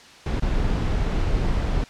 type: noise with dropouts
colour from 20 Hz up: brown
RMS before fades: -22 dBFS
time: 0.26-1.84 s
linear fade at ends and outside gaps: 2 ms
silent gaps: 0.398-0.422 s
effects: white hiss -46 dBFS RMS until 1.89 s + low-pass 5000 Hz 12 dB/octave